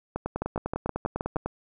two click trains, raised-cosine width 1 ms, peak -14 / -15 dBFS, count 7 / 14, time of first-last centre 0.42-1.366 / 0.16-1.46 s, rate 6.34 / 10 Hz, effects none

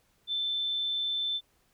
sine tone, 3536 Hz, A7, 8 cents sharp, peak -28 dBFS, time 0.27-1.41 s, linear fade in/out 50 ms, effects pink hiss -69 dBFS RMS until 1.73 s

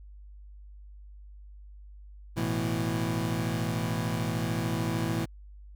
25% pulse chord, A suspended second, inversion none, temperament equal, 110 / 123.47 / 164.81 Hz, A2 / B2 / E3, 0 / 0 / 0 cents, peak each -28 / -30 / -28 dBFS, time 2.36-5.26 s, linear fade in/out 20 ms, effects added 50 Hz sine -45 dBFS peak until 5.75 s

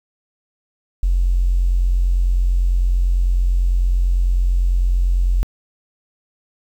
triangle tone, 44.5 Hz, F1, 33 cents sharp, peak -9 dBFS, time 1.03-5.43 s, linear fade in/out 0 ms, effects tanh soft clip ceiling -11 dBFS + 8-bit

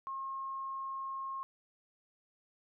sine tone, 1076 Hz, C6, 48 cents sharp, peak -37 dBFS, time 0.07-1.43 s, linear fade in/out 0 ms, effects none

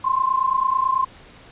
sine tone pair together, 1036.9 / 1066 Hz, C6 / C6, -16 / +32 cents, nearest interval unison, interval 48 cents, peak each -20 dBFS, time 0.04-1.05 s, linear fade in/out 10 ms, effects pink hiss -46 dBFS RMS until 1.51 s + resampled to 8000 Hz

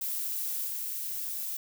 violet noise with level steps, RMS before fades -33 / -35 dBFS, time 0.01-1.57 s, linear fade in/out 5 ms, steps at 0.67 s, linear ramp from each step 10 ms, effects none

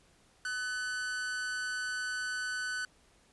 45% pulse tone with amplitude modulation, 1500 Hz, F#6, 23 cents sharp, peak -31 dBFS, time 0.45-2.85 s, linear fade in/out 2 ms, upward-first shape sine, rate 229 Hz, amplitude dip 50%, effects pink hiss -65 dBFS RMS until 3.32 s + resampled to 24000 Hz

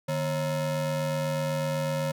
square ring-modulated tone, 196 Hz, G3, in tune, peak -24 dBFS, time 0.08-2.12 s, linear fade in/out 10 ms, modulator 348 Hz, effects none

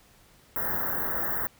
white band-stop noise, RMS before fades -29 dBFS, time 0.56-1.47 s, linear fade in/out 0 ms, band 1900 to 14000 Hz, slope 96 dB/octave, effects pink hiss -58 dBFS RMS until 1.59 s

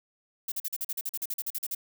violet noise bursts, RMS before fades -32 dBFS, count 16, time 0.48-1.749 s, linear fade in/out 5 ms, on 39 ms, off 43 ms, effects none

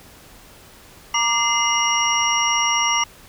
sine tone cluster, 938 / 1183 / 2071 / 2869 / 5660 Hz, A#5 / D6 / C7 / F7 / F8, +11 / +12 / -18 / +46 / +22 cents, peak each -23 dBFS, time 1.14-3.04 s, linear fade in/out 5 ms, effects pink hiss -46 dBFS RMS until 3.28 s

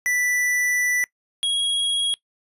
square tone pair in turn, 1975.5 / 3305 Hz, B6 / G#7, 0 / -9 cents, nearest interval major sixth, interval 891 cents, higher second, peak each -20 dBFS, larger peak neither, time 0.06-1.04 / 1.43-2.14 s, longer first, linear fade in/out 0 ms, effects noise-tail reverb RT60 0.1 s tail -22 dB re dry + resampled to 32000 Hz

